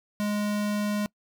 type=tone; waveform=square; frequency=207.7 Hz; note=G#3; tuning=in tune; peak=-26 dBFS; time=0.2-1.06 s; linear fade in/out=0 ms; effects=noise-tail reverb RT60 0.1 s tail -24 dB re dry